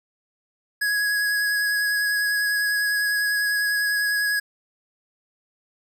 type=tone with vibrato; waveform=square; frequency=1667 Hz; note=G#6; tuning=6 cents sharp; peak=-21 dBFS; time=0.81-4.4 s; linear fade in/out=10 ms; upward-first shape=sine; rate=10 Hz; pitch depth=13 cents each way; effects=none